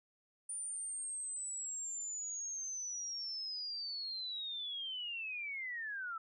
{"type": "linear sweep", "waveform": "sine", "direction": "down", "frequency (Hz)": [9310, 1300], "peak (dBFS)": -39, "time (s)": [0.49, 6.18], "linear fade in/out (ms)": 5, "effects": []}